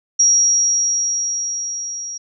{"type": "tone with level ramp", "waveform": "sine", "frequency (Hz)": 5670, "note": "F8", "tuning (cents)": 25, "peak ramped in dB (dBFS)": [-9, -26], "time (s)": [0.19, 2.18], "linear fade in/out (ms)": 10, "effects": []}